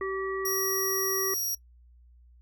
harmonic tone, 384.9 Hz, G4, 32 cents flat, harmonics 1 / 3 / 5, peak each -30 / -35 / -38 dBFS, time 0.01-1.34 s, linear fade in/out 2 ms
10% pulse tone, 5680 Hz, F8, 28 cents sharp, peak -23 dBFS, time 0.45-1.55 s, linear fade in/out 5 ms
effects noise-tail reverb RT60 0.1 s tail -19 dB re dry + added 60 Hz sine -53 dBFS peak until 2.41 s

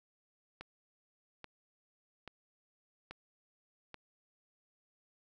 click train, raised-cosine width 0.3 ms, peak -29 dBFS, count 5, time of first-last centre 0.61-3.943 s, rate 1.2 Hz, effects none

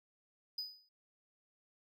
triangle tone with exponential decay, 4978 Hz, D#8, in tune, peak -34 dBFS, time 0.58-0.89 s, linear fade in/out 5 ms, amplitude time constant 67 ms, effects none

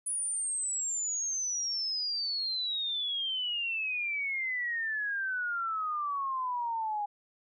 sine exponential sweep, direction down, 9940 to 816 Hz, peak -30 dBFS, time 0.06-7.06 s, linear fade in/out 10 ms, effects none

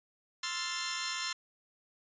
10% pulse chord, F major seventh, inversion second, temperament equal, 1046.5 / 1318.5 / 1396.9 / 1760 Hz, C6 / E6 / F6 / A6, 0 / 0 / 0 / 0 cents, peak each -29 / -34 / -33 / -29 dBFS, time 0.43-1.33 s, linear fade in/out 5 ms, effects resampled to 16000 Hz

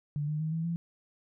sine tone with pitch steps, 146.83 / 152.01 / 157.37 / 162.92 / 168.66 Hz, D3 / D#3 / D#3 / E3 / E3, 0 / -40 / +20 / -20 / +40 cents, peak -29 dBFS, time 0.16-0.76 s, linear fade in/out 0 ms, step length 120 ms, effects none

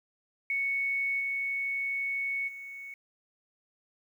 sine tone with level steps, 2217 Hz, C#7, in tune, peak -27 / -29 / -40 dBFS, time 0.5-2.94 s, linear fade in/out 2 ms, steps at 1.19 / 2.47 s, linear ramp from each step 20 ms, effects 10-bit

